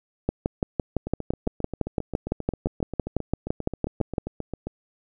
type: two click trains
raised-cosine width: 2 ms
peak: -9 / -17 dBFS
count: 24 / 28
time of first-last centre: 0.29-4.182 / 1.07-4.67 s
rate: 5.91 / 7.5 Hz
effects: none